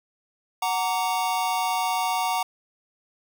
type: chord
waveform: square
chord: Gb augmented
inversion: none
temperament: just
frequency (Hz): 740 / 925 / 1156.2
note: Gb5 / Bb5 / D6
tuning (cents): 0 / -14 / -27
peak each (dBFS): -27 / -27 / -32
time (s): 0.62-2.43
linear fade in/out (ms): 5
effects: none